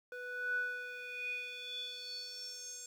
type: tone with band-pass filter sweep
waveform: square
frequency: 493.9 Hz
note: B4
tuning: in tune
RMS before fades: -42 dBFS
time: 0.12-2.86 s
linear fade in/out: 2 ms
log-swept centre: 1100 to 7200 Hz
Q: 8.3
effects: 11-bit